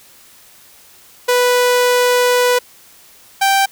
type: tone pair in turn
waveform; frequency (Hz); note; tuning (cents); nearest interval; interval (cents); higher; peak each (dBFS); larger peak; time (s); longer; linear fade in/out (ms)
sawtooth; 493.2 / 782.9; B4 / G5; -2 / -2; minor sixth; 800; second; -7; neither; 1.28-2.59 / 3.41-3.66; first; 10
effects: white hiss -45 dBFS RMS until 3.71 s